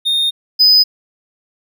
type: tone pair in turn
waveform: triangle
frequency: 3676 / 5006 Hz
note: A#7 / D#8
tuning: -25 / +10 cents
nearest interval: perfect fourth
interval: 535 cents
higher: second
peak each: -11 / -5 dBFS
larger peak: second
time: 0.05-0.31 / 0.59-0.84 s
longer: first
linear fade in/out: 20 ms
effects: none